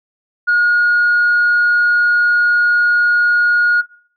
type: tone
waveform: sine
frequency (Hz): 1438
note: F#6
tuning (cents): -50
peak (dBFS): -8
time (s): 0.47-3.82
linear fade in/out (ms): 20
effects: noise-tail reverb RT60 0.5 s tail -20 dB re dry + tanh soft clip ceiling -7 dBFS